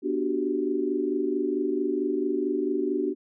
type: chord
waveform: sine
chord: G major seventh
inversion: first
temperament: just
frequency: 245 / 294 / 367.5 / 392 Hz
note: B3 / D4 / F#4 / G4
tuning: -14 / +2 / -12 / 0 cents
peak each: -33 / -28 / -28 / -30 dBFS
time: 0.02-3.15 s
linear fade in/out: 50 ms
effects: none